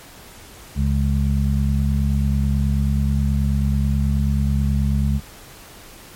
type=harmonic tone; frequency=69.3 Hz; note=C#2; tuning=in tune; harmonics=1 / 2 / 3; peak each=-18 / -21 / -23 dBFS; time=0.75-5.21 s; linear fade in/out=50 ms; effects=pink hiss -42 dBFS RMS until 6.15 s + MP3 64 kbps